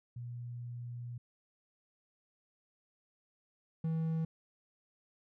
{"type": "tone pair in turn", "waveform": ["sine", "triangle"], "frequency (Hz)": [120.6, 161.54], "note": ["B2", "E3"], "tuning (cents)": [-41, -35], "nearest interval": "perfect fourth", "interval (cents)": 506, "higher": "second", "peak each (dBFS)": [-40, -29], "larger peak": "second", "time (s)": [[0.16, 1.18], [3.84, 4.25]], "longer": "first", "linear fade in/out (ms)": 5, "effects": []}